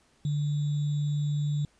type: tone with sample-and-hold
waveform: sine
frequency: 146.83 Hz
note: D3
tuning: in tune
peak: -25 dBFS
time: 0.25-1.65 s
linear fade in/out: 2 ms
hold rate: 3675 Hz
effects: pink hiss -65 dBFS RMS until 1.79 s + resampled to 22050 Hz